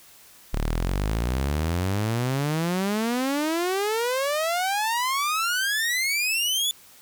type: exponential sweep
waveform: sawtooth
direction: up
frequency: 34.8 to 3500 Hz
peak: -19 dBFS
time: 0.53-6.71 s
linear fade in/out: 0 ms
effects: white hiss -51 dBFS RMS until 7.01 s